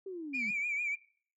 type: linear sweep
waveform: sine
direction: down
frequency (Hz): 394.5 to 196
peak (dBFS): -38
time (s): 0.06-0.51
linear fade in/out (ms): 5
type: tone with vibrato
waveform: sine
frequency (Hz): 2349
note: D7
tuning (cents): 0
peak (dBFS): -30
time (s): 0.33-0.96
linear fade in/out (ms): 20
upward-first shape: triangle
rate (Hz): 6.6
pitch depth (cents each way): 91
effects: noise-tail reverb RT60 0.5 s tail -21 dB re dry + tanh soft clip ceiling -27 dBFS